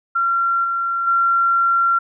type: tone with level steps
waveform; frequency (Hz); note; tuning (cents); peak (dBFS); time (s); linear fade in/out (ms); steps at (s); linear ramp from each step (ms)
sine; 1370; F6; -34; -15 / -18 / -13; 0.15-1.99; 10; 0.64 / 1.07; 5
effects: none